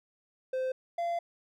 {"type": "tone pair in turn", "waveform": "triangle", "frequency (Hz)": [518, 685.7], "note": ["C5", "F5"], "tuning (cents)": [-17, -32], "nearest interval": "perfect fourth", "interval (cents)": 485, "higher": "second", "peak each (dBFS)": -27, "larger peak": "neither", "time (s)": [[0.53, 0.72], [0.98, 1.19]], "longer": "second", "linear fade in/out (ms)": 5, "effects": []}